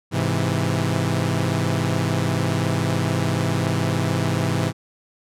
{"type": "chord", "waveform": "sawtooth", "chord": "Ab augmented", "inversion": "none", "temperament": "equal", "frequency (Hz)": [103.83, 130.81, 164.81], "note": ["Ab2", "C3", "E3"], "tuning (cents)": [0, 0, 0], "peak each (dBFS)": -20, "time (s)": [0.11, 4.73], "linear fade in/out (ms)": 50, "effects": ["low-pass 11000 Hz 12 dB/octave"]}